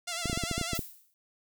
5% pulse tone with vibrato, 684 Hz, F5, 36 cents flat, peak -21 dBFS, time 0.07-0.78 s, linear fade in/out 10 ms, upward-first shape sine, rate 10 Hz, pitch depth 68 cents each way
clicks, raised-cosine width 3 ms, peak -19 dBFS, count 10, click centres 0.257 / 0.298 / 0.33 / 0.375 / 0.437 / 0.513 / 0.58 / 0.613 / 0.733 / 0.792 s
violet noise with exponential decay, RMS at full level -34 dBFS, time 0.75-1.14 s, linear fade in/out 0 ms, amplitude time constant 84 ms
effects none

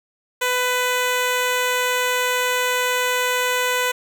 10% pulse tone, 499 Hz, B4, 18 cents sharp, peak -10 dBFS, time 0.41-3.92 s, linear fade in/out 10 ms, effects none

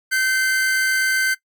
45% pulse tone pair together, 1545 / 2076 Hz, G6 / C7, -26 / -14 cents, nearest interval perfect fourth, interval 512 cents, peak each -18 / -25 dBFS, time 0.11-1.35 s, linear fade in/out 20 ms, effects noise-tail reverb RT60 0.1 s tail -18 dB re dry

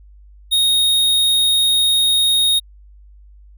square tone, 3729 Hz, A#7, in tune, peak -13 dBFS, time 0.51-2.6 s, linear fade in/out 20 ms, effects added 50 Hz sine -41 dBFS peak until 3.57 s

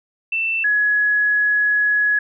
sine tone pair in turn, 2671 / 1682.6 Hz, E7 / G#6, +22 / +22 cents, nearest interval minor sixth, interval 800 cents, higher first, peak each -18 / -14 dBFS, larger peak second, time 0.32-0.64 / 0.64-2.19 s, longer second, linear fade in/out 5 ms, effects none

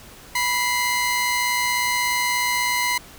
sawtooth tone pair together, 980.7 / 2078 Hz, B5 / C7, -12 / -12 cents, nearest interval octave + minor second, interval 1300 cents, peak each -19 dBFS, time 0.35-2.98 s, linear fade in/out 5 ms, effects pink hiss -44 dBFS RMS until 3.18 s

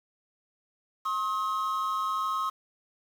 triangle tone pair together, 1072.4 / 1271 Hz, C6 / D#6, +42 / +36 cents, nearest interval minor third, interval 294 cents, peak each -28 dBFS, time 1.05-2.5 s, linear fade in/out 10 ms, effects 8-bit

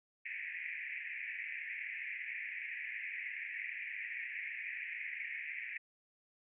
pink band-pass noise, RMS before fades -43 dBFS, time 0.25-5.78 s, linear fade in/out 10 ms, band 1800 to 2500 Hz, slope 96 dB/octave, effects none

